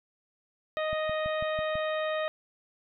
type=harmonic tone; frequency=622.3 Hz; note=D#5; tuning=in tune; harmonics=1 / 2 / 3 / 4 / 5 / 6; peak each=-29 / -36 / -37 / -43 / -46 / -44 dBFS; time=0.77-2.28 s; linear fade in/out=0 ms
type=click train; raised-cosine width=5 ms; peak=-28 dBFS; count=6; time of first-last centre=0.93-1.755 s; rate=6.06 Hz
effects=none